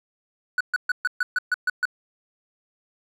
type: tone bursts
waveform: triangle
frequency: 1480 Hz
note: F#6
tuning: in tune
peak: -17 dBFS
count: 9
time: 0.58-1.854 s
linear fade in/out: 2 ms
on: 26 ms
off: 130 ms
effects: none